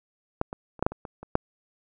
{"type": "clicks", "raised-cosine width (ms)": 1, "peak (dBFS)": [-10, -20, -30, -9, -6, -23, -23, -26, -6], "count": 9, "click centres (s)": [0.414, 0.529, 0.793, 0.826, 0.865, 0.92, 1.052, 1.23, 1.354], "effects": []}